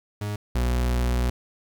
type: tone pair in turn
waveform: 40% pulse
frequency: 103.8 / 61 Hz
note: G#2 / B1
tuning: 0 / -21 cents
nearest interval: major sixth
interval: 921 cents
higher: first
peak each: -26 / -20 dBFS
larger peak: second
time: 0.21-0.36 / 0.55-1.3 s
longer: second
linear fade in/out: 5 ms
effects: 9-bit